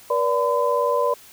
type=tone cluster; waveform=sine; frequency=481.7 / 579 / 1013 Hz; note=B4 / D5 / B5; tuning=-43 / -25 / +44 cents; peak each=-22 dBFS; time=0.1-1.14 s; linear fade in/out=5 ms; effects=white hiss -47 dBFS RMS until 1.32 s